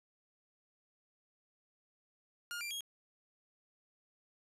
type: tone with pitch steps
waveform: sawtooth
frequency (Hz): 1419 / 2369 / 3278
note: F6 / D7 / G#7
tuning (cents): +27 / +14 / -23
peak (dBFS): -36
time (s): 2.51-2.807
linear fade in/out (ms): 0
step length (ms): 99
effects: resampled to 32000 Hz + 12-bit